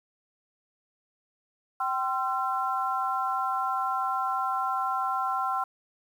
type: tone cluster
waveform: sine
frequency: 773 / 1044 / 1352 Hz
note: G5 / C6 / E6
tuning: -24 / -4 / +43 cents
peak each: -30 dBFS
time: 1.8-5.64 s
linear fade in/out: 5 ms
effects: 9-bit